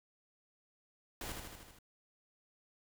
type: noise with echo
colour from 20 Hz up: pink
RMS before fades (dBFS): -43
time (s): 1.21-1.32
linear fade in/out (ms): 2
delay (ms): 78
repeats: 6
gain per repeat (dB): -3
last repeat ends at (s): 1.788
effects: none